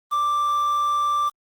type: tone with quantisation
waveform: triangle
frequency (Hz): 1177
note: D6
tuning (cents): +3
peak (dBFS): -17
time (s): 0.11-1.3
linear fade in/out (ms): 20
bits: 7
effects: Opus 24 kbps